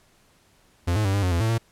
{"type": "tone with pitch steps", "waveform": "45% pulse", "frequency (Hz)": [87.2, 107.2, 97.2, 100.6, 90.5, 84.9, 111.7, 114.2], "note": ["F2", "A2", "G2", "G2", "F#2", "F2", "A2", "A#2"], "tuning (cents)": [-2, -45, -14, 45, -38, -48, 27, -35], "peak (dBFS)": -20, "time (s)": [0.87, 1.582], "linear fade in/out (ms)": 10, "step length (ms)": 89, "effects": ["pink hiss -60 dBFS RMS until 1.71 s", "low-pass 12000 Hz 12 dB/octave"]}